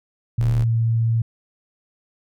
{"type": "tone with pitch glide", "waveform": "sine", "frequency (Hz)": [116.54, 114.34], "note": ["A#2", "A#2"], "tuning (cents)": [0, -33], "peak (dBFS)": -16, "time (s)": [0.38, 1.22], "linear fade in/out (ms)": 5, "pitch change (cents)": -33, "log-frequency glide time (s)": [0.52, 0.73]}
{"type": "tone", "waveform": "45% pulse", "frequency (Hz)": 35.85, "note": "D1", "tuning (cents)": -41, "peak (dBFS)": -25, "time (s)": [0.4, 0.64], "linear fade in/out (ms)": 10}
{"effects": []}